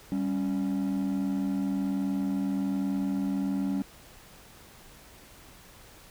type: tone pair together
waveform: triangle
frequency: 196.01 / 277.2 Hz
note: G3 / C#4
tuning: 0 / 0 cents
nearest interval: tritone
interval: 600 cents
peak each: -26 dBFS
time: 0.12-3.82 s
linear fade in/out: 0 ms
effects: tanh soft clip ceiling -21 dBFS + pink hiss -52 dBFS RMS until 6.1 s